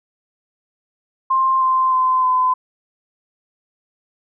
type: tone with pitch steps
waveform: sine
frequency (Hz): 1054 / 1041.9 / 1029.9 / 1018.1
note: C6 / C6 / C6 / C6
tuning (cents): +12 / -8 / -28 / -48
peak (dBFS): -13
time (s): 1.3-2.54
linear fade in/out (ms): 10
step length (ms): 310
effects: none